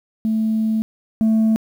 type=tone pair in turn; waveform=sine; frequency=220 / 220.9 Hz; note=A3 / A3; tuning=0 / +7 cents; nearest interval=unison; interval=7 cents; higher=second; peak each=-15 / -10 dBFS; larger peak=second; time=0.25-0.82 / 1.21-1.56 s; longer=first; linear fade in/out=0 ms; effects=tanh soft clip ceiling -12 dBFS + 8-bit